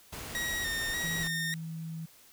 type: noise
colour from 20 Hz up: pink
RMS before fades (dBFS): -41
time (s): 0.12-1.28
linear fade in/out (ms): 10
type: tone with vibrato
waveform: sawtooth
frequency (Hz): 1864.7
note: A#6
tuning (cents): 0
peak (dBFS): -28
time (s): 0.35-1.54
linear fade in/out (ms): 0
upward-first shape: square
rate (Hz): 1.7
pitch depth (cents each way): 34
type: tone with pitch glide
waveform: sine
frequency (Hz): 164.4 to 162.32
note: E3 to E3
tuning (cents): -4 to -26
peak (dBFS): -36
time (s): 1.03-2.06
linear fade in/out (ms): 10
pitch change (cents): -22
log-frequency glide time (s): 1.36-1.58
effects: white hiss -58 dBFS RMS until 2.32 s